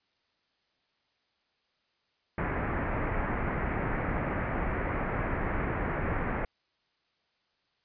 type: low-pass noise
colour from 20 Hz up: pink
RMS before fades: -31 dBFS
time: 2.38-6.45 s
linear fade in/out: 2 ms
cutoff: 2200 Hz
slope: 48 dB/octave
effects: white hiss -74 dBFS RMS until 7.84 s + resampled to 11025 Hz